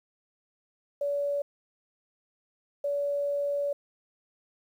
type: tone pair in turn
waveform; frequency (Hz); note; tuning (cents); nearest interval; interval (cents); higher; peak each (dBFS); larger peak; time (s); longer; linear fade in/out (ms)
sine; 571 / 571; D5 / D5; -49 / -49; unison; 0; neither; -26; neither; 1.01-1.42 / 2.84-3.73; second; 5
effects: 10-bit